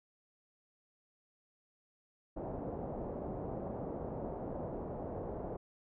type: low-pass noise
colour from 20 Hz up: white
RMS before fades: -41 dBFS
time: 2.36-5.57 s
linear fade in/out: 10 ms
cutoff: 670 Hz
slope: 24 dB/octave
effects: none